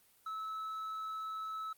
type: tone with tanh clipping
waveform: sine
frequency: 1301 Hz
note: E6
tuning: 23 cents flat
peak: -39 dBFS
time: 0.26-1.73 s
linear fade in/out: 5 ms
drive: 4 dB
effects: white hiss -67 dBFS RMS until 1.77 s + Opus 32 kbps